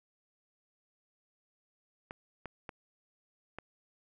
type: clicks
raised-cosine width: 0.5 ms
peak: -26 dBFS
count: 4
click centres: 2.109 / 2.457 / 2.692 / 3.586 s
effects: none